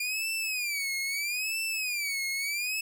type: tone with vibrato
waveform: sawtooth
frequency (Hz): 2399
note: D7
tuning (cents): +36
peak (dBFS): -26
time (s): 0-2.81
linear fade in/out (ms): 5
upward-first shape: sine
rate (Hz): 0.77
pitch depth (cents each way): 180
effects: none